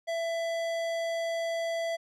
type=tone with tanh clipping; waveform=sine; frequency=666 Hz; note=E5; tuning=18 cents sharp; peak=-31 dBFS; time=0.07-1.97 s; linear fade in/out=20 ms; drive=18 dB; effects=none